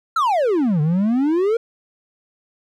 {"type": "exponential two-way sweep", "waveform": "triangle", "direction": "down then up", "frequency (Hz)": [1392, 145.5, 474.6], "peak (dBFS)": -13, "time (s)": [0.16, 1.57], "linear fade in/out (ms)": 5, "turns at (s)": 0.81, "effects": []}